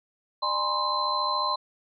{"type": "tone cluster", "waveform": "sine", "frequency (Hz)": [601, 828, 975, 1049, 4072], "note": ["D5", "G#5", "B5", "C6", "C8"], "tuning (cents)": [40, -5, -23, 4, -48], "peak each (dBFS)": [-35, -35, -34, -26, -30], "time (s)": [0.42, 1.56], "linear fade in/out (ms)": 10, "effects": []}